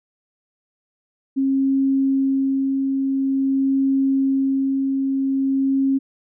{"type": "tone with tremolo", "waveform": "sine", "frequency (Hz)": 270.1, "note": "C#4", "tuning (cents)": -45, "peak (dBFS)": -15, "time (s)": [1.36, 5.99], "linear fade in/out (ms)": 20, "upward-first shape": "sine", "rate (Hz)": 0.48, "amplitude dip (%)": 30, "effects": []}